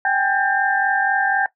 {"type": "tone cluster", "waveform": "sine", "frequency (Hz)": [776, 820, 1591, 1799], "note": ["G5", "G#5", "G6", "A6"], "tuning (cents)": [-18, -22, 25, 38], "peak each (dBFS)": [-20, -24, -20, -26], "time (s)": [0.05, 1.46], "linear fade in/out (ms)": 2, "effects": ["noise-tail reverb RT60 0.1 s tail -17 dB re dry"]}